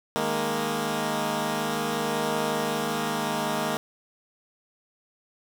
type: chord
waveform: 10% pulse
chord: D# suspended fourth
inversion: none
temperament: equal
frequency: 155.56 / 207.7 / 233.1 Hz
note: D#3 / G#3 / A#3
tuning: 0 / 0 / 0 cents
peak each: -24 / -22 / -20 dBFS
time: 0.16-3.77 s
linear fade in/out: 0 ms
effects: 9-bit